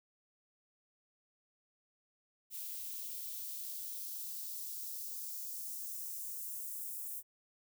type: noise with high-pass filter sweep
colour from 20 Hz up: violet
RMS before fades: -43 dBFS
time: 2.5-7.23 s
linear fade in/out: 50 ms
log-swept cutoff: 2600 to 8600 Hz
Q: 1.3
effects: none